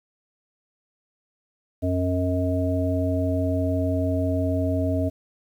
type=harmonic tone; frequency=90.6 Hz; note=F#2; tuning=36 cents flat; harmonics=1 / 3 / 5 / 7; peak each=-24 / -25 / -34 / -27 dBFS; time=1.82-5.1 s; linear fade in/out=20 ms; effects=9-bit